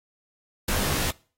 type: noise with comb filter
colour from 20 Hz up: pink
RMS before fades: -25 dBFS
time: 0.68-1.11 s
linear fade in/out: 5 ms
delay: 18 ms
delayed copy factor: -0.9
effects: noise-tail reverb RT60 0.4 s tail -24 dB re dry + AAC 48 kbps